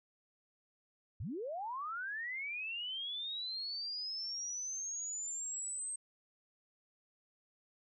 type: linear sweep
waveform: sine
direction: up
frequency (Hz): 69.5 to 8372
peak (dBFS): -38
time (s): 1.2-5.96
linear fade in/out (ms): 5
effects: none